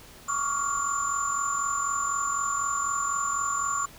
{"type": "tone cluster", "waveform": "sine", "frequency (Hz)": [1119, 1163, 1391, 7140], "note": ["C#6", "D6", "F6", "A8"], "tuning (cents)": [16, -17, -7, 24], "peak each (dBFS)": [-29, -31, -34, -31], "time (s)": [0.28, 3.86], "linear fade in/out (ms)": 10, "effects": ["pink hiss -49 dBFS RMS until 3.98 s"]}